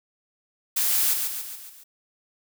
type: noise with echo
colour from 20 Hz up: blue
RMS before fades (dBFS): -23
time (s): 0.76-1.14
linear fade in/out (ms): 10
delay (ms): 140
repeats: 5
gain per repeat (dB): -5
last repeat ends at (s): 1.84
effects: none